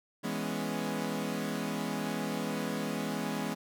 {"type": "chord", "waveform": "sawtooth", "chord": "C# minor seventh", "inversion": "first", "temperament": "equal", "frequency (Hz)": [164.81, 207.7, 246.9, 277.2], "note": ["E3", "G#3", "B3", "C#4"], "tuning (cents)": [0, 0, 0, 0], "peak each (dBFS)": [-35, -32, -34, -35], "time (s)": [0.23, 3.55], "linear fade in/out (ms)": 20, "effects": []}